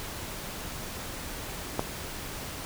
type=click; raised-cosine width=1 ms; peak=-12 dBFS; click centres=1.794 s; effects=pink hiss -38 dBFS RMS until 2.65 s